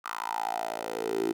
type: tone with high-pass filter sweep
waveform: 10% pulse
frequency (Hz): 56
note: A1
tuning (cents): +31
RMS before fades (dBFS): -32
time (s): 0.04-1.33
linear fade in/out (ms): 20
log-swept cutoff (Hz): 1200 to 340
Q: 6.9
effects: none